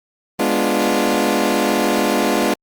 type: chord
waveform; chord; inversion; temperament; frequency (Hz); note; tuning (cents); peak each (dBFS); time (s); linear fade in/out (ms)
20% pulse; G# diminished seventh; none; equal; 207.7 / 246.9 / 293.7 / 349.2; G#3 / B3 / D4 / F4; 0 / 0 / 0 / 0; -16; 0.39-2.54; 5
effects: Opus 32 kbps